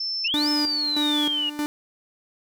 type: tone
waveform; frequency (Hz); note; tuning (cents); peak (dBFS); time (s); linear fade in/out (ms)
sine; 5310; E8; +12; -25; 0-0.28; 5
type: exponential two-way sweep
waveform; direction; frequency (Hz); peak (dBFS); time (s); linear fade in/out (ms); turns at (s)
sine; up then down; 2548 to 5300 to 2832; -22; 0.24-1.5; 10; 0.49
type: tone with tremolo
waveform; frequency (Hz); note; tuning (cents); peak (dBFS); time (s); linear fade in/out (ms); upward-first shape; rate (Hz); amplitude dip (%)
45% pulse; 296.3; D4; +15; -23; 0.34-1.66; 0; square; 1.6; 70
effects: none